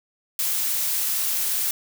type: noise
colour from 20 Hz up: blue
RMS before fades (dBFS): -24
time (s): 0.39-1.71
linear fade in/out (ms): 2
effects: none